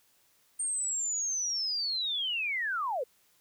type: linear sweep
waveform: sine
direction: down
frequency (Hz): 8760 to 450.9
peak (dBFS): -29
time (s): 0.59-3.04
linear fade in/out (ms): 10
effects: white hiss -67 dBFS RMS until 3.4 s